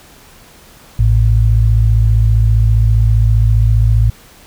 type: tone pair together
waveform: sine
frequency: 54.91 / 110 Hz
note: A1 / A2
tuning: -3 / 0 cents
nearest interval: octave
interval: 1203 cents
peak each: -10 dBFS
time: 0.99-4.1 s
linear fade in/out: 5 ms
effects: pink hiss -42 dBFS RMS until 4.46 s